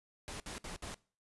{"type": "noise bursts", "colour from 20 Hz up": "pink", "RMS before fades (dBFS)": -44, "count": 4, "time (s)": [0.28, 0.943], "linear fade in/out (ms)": 0, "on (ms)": 120, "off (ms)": 61, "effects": ["noise-tail reverb RT60 0.4 s tail -22 dB re dry", "resampled to 24000 Hz"]}